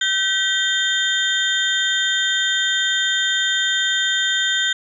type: tone cluster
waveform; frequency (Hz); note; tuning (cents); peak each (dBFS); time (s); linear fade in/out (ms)
sine; 1536 / 1935 / 3175 / 3616 / 6980; G6 / B6 / G7 / A7 / A8; -36 / -36 / +21 / +47 / -15; -21 / -26 / -23 / -22 / -29; 0.01-4.73; 5
effects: none